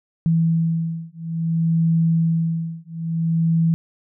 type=beating tone pair; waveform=sine; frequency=164.2 / 164.78 Hz; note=E3 / E3; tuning=-6 / 0 cents; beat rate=0.58 Hz; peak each=-20 / -20 dBFS; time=0.26-3.74 s; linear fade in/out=0 ms; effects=none